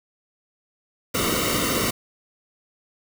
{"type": "noise with comb filter", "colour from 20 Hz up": "pink", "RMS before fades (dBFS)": -23, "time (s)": [1.14, 1.91], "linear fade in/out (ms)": 10, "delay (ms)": 1.2, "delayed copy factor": -0.85, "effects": []}